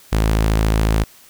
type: tone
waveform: sawtooth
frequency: 54 Hz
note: A1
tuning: 32 cents flat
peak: -10 dBFS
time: 0.12-1.04 s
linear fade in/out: 10 ms
effects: white hiss -47 dBFS RMS until 1.29 s